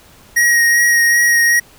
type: tone with vibrato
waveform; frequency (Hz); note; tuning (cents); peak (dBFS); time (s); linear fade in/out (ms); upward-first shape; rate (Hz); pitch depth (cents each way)
square; 1885; A#6; +19; -10; 0.36-1.6; 10; sine; 2.6; 15
effects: pink hiss -45 dBFS RMS until 1.78 s